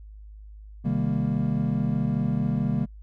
triangle chord, C minor seventh, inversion none, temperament equal with one note detuned, 130.81 / 155.56 / 199.19 / 233.1 Hz, C3 / Eb3 / G3 / Bb3, 0 / 0 / +28 / 0 cents, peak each -26 dBFS, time 0.84-2.86 s, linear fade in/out 20 ms, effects noise-tail reverb RT60 0.1 s tail -25 dB re dry + added 52 Hz sine -41 dBFS peak until 3.02 s

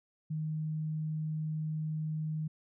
sine tone, 155.6 Hz, D#3, in tune, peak -32 dBFS, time 0.3-2.48 s, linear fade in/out 10 ms, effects none

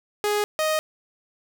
sawtooth tone pair in turn, 415.8 / 623 Hz, G#4 / D#5, +2 / +2 cents, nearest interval perfect fifth, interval 700 cents, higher second, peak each -17 dBFS, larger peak neither, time 0.24-0.44 / 0.59-0.79 s, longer neither, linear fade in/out 0 ms, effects none

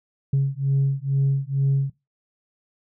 sine beating tone pair, 136.3 / 138.5 Hz, C#3 / C#3, -29 / -1 cents, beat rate 2.2 Hz, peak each -20 dBFS, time 0.33-1.9 s, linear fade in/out 5 ms, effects noise-tail reverb RT60 0.2 s tail -19 dB re dry + tanh soft clip ceiling -14 dBFS

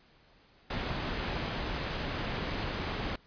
pink low-pass noise, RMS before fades -35 dBFS, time 0.7-3.16 s, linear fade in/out 5 ms, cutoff 4100 Hz, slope 12 dB/octave, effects pink hiss -62 dBFS RMS until 3.26 s + resampled to 11025 Hz

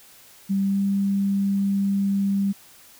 sine tone with pitch glide, 195.9 to 197.83 Hz, G3 to G3, -1 to +16 cents, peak -19 dBFS, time 0.49-2.53 s, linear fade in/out 20 ms, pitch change +17 cents, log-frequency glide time 0.63-0.8 s, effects white hiss -50 dBFS RMS until 2.99 s

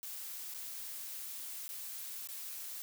blue noise with dropouts, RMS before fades -44 dBFS, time 0.03-2.82 s, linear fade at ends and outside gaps 0 ms, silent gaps 0.539-0.546 / 1.68-1.69 / 2.273-2.288 s, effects none

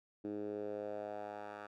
10% pulse tone with band-pass filter sweep, 103.83 Hz, G#2, in tune, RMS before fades -43 dBFS, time 0.24-1.67 s, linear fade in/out 10 ms, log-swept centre 320 to 1100 Hz, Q 2.8, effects none

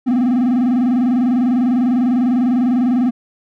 triangle tone with vibrato, 246.9 Hz, B3, in tune, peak -10 dBFS, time 0.06-3.11 s, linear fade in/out 20 ms, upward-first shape square, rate 20 Hz, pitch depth 100 cents each way, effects none

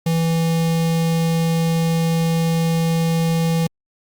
square tone with notch filter, 164.81 Hz, E3, in tune, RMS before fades -18 dBFS, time 0.06-3.67 s, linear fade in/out 5 ms, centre 1400 Hz, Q 1.5, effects Opus 48 kbps

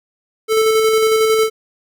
square tone with tremolo, 440 Hz, A4, in tune, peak -11 dBFS, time 0.48-1.5 s, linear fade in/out 50 ms, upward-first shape square, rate 11 Hz, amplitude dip 25%, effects none

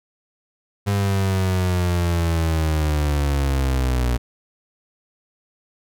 35% pulse linear sweep, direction down, 101.2 to 59.8 Hz, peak -16 dBFS, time 0.86-4.18 s, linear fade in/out 20 ms, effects none

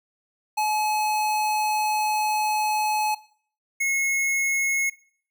square tone pair in turn, 853 / 2174 Hz, G#5 / C#7, +46 / -34 cents, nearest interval octave + major third, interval 1620 cents, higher second, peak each -22 dBFS, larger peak neither, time 0.57-3.15 / 3.8-4.9 s, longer first, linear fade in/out 10 ms, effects noise-tail reverb RT60 0.5 s tail -18 dB re dry

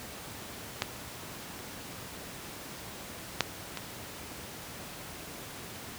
clicks, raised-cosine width 0.2 ms, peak -10 / -28 / -6 / -18 dBFS, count 4, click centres 0.821 / 1.591 / 3.407 / 3.773 s, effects pink hiss -43 dBFS RMS until 5.98 s + high-pass 80 Hz 12 dB/octave

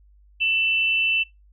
sine tone pair together, 2669 / 2998 Hz, E7 / F#7, +21 / +22 cents, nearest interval major second, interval 201 cents, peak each -19 / -26 dBFS, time 0.4-1.24 s, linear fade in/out 20 ms, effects noise-tail reverb RT60 0.2 s tail -24 dB re dry + added 50 Hz sine -51 dBFS peak until 1.52 s

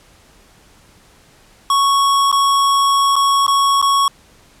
square tone with dropouts, 1108.7 Hz, C#6, in tune, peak -12 dBFS, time 1.7-4.08 s, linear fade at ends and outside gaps 2 ms, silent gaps 2.316-2.326 / 3.157-3.163 / 3.466-3.479 / 3.816-3.825 s, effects pink hiss -49 dBFS RMS until 4.6 s + low-pass 11000 Hz 12 dB/octave

